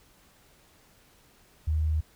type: tone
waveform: sine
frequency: 77.78 Hz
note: D#2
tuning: in tune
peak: -23 dBFS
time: 1.67-2.01 s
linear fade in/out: 10 ms
effects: pink hiss -60 dBFS RMS until 2.15 s